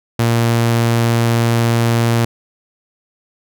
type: tone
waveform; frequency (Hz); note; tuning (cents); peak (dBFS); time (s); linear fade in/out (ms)
sawtooth; 116.6; A#2; +1; -8; 0.19-2.25; 5
effects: none